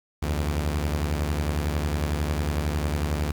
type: beating tone pair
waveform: sawtooth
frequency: 73.42 / 84.42 Hz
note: D2 / E2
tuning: 0 / +42 cents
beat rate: 11 Hz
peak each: -21 / -26 dBFS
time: 0.22-3.32 s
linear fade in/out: 10 ms
effects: 8-bit